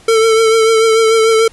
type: tone with vibrato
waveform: square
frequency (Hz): 446.9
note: A4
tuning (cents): +27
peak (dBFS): -8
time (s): 0.08-1.48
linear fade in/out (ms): 5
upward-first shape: triangle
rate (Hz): 6.8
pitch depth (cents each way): 36
effects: pink hiss -43 dBFS RMS until 1.52 s + resampled to 24000 Hz